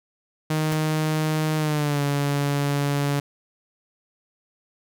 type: tone with pitch glide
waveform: sawtooth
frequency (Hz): 155.56 to 142.65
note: D#3 to C#3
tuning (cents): 0 to +50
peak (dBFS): -17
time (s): 0.5-3.2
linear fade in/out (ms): 5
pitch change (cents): -150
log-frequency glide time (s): 1.57-2.02
type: noise with exponential decay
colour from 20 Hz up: pink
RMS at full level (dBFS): -28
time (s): 0.72-0.8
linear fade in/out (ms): 0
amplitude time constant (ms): 16
effects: none